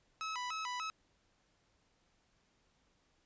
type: tone with vibrato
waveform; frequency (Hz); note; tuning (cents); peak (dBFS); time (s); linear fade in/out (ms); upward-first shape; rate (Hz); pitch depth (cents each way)
sawtooth; 1130; C#6; +33; -34; 0.21-0.9; 0; square; 3.4; 230
effects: pink hiss -74 dBFS RMS until 3.25 s + resampled to 16000 Hz